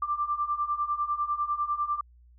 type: beating tone pair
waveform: sine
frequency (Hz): 1174.7 / 1184.7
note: D6 / D6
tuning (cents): 0 / +15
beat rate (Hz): 10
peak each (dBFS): -31 / -28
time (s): 0.02-2.01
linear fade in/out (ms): 5
effects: added 60 Hz sine -53 dBFS peak until 2.38 s